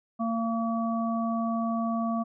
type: harmonic tone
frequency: 228.2 Hz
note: A#3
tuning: 37 cents flat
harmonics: 1 / 3 / 5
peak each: -27 / -32 / -34 dBFS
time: 0.19-2.24 s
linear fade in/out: 20 ms
effects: none